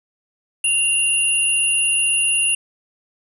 sine tone pair together, 2782 / 9914 Hz, F7 / D#9, -7 / -7 cents, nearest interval octave + minor seventh, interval 2200 cents, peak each -18 dBFS, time 0.64-2.55 s, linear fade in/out 5 ms, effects none

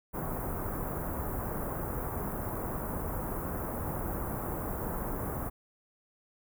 pink band-stop noise, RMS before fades -35 dBFS, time 0.13-5.5 s, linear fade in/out 20 ms, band 1300 to 13000 Hz, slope 24 dB/octave, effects none

